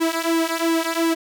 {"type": "tone with flanger", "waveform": "sawtooth", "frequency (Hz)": 329.6, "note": "E4", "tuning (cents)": 0, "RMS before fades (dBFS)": -21, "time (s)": [0, 1.15], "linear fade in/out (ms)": 20, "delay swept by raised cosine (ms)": [1.6, 3.4], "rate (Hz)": 2.8, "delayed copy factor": -0.85, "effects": []}